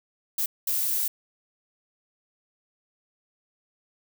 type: noise bursts at uneven times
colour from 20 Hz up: violet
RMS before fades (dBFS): -26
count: 2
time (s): 0.38-0.46 / 0.67-1.08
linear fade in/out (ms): 5
effects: none